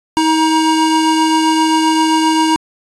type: tone pair together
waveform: square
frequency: 318.2 / 947 Hz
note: D#4 / A#5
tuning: +39 / +27 cents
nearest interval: octave + perfect fifth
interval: 1888 cents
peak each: -13 / -15 dBFS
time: 0.17-2.56 s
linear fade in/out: 0 ms
effects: resampled to 22050 Hz